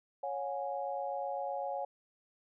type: chord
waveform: sine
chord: C# suspended fourth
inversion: none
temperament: equal with one note detuned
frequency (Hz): 554.4 / 722.7 / 830.6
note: C#5 / F#5 / G#5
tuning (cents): 0 / -41 / 0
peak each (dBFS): -38 / -39 / -39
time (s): 0.23-1.85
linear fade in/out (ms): 5
effects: none